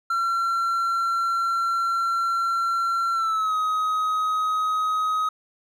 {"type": "tone with pitch glide", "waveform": "triangle", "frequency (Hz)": [1361, 1262.5], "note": ["F6", "D#6"], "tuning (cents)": [-45, 25], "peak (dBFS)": -19, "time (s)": [0.1, 5.29], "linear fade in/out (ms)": 5, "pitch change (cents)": -130, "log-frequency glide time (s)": [3.13, 3.55], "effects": []}